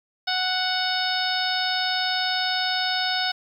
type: harmonic tone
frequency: 740 Hz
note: F#5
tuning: in tune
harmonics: 1 / 2 / 3 / 4 / 5 / 6 / 7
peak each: -28 / -28 / -34 / -32 / -28 / -32 / -30 dBFS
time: 0.27-3.32 s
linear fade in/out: 10 ms
effects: 9-bit